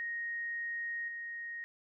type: tone with level steps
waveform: sine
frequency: 1869 Hz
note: A#6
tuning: 4 cents sharp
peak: -35 / -39 dBFS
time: 0-1.64 s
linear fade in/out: 0 ms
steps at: 1.08 s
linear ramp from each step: 2 ms
effects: none